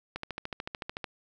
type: click train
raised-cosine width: 0.3 ms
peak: -19 dBFS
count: 13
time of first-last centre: 0.16-1.042 s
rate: 13.6 Hz
effects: none